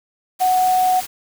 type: tone in noise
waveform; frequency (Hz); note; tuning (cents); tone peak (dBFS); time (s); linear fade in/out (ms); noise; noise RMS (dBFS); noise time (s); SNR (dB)
sine; 739; F#5; -2; -13; 0.4-1.01; 20; white; -30; 0.39-1.07; +14
effects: none